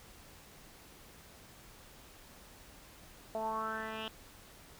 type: tone with low-pass filter sweep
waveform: 10% pulse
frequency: 220 Hz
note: A3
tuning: in tune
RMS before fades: -38 dBFS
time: 3.35-4.08 s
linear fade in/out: 0 ms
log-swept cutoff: 700 to 3100 Hz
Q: 6.2
effects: pink hiss -56 dBFS RMS until 4.79 s